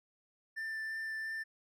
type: tone with vibrato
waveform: triangle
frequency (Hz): 1777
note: A6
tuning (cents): +17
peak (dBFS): -35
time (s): 0.56-1.44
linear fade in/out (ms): 20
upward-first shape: triangle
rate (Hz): 2.9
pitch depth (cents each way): 11
effects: none